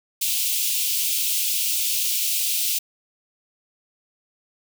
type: high-pass noise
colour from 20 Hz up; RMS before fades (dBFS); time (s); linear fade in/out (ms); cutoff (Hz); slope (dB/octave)
white; -23; 0.21-2.79; 10; 2500; 48
effects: none